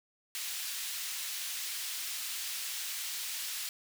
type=high-pass noise; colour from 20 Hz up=pink; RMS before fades=-38 dBFS; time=0.35-3.69 s; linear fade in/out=0 ms; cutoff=2800 Hz; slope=12 dB/octave; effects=none